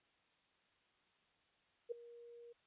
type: tone with ADSR envelope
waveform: sine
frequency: 472.9 Hz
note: A#4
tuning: 25 cents sharp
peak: -36 dBFS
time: 1.89-2.53 s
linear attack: 26 ms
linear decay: 8 ms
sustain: -18 dB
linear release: 11 ms
effects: white hiss -75 dBFS RMS until 2.66 s + resampled to 8000 Hz